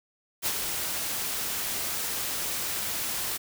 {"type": "noise with ADSR envelope", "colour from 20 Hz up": "white", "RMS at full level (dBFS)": -26, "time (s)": [0.42, 3.38], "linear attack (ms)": 44, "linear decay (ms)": 57, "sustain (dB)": -5, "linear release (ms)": 20, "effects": []}